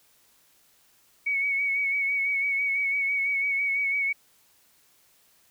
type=tone with vibrato; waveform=sine; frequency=2233 Hz; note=C#7; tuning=12 cents sharp; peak=-23 dBFS; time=1.26-4.13 s; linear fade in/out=10 ms; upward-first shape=sine; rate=6 Hz; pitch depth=34 cents each way; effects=white hiss -62 dBFS RMS until 5.5 s